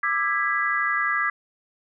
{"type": "chord", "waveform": "sine", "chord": "E dominant seventh", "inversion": "third", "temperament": "just", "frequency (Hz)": [1186.7, 1318.5, 1648.1, 1977.8], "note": ["D6", "E6", "G#6", "B6"], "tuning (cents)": [18, 0, -14, 2], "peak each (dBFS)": [-26, -30, -25, -26], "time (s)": [0.03, 1.3], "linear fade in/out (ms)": 5, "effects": []}